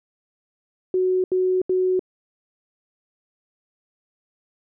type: tone bursts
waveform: sine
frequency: 370 Hz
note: F#4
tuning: in tune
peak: -17 dBFS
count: 3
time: 0.94-1.994 s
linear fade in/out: 2 ms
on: 300 ms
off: 77 ms
effects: none